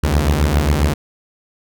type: beating tone pair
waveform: sawtooth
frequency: 69.3 / 76.7 Hz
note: C#2 / D#2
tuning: 0 / -24 cents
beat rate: 7.4 Hz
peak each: -12 dBFS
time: 0.03-0.94 s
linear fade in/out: 10 ms
effects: none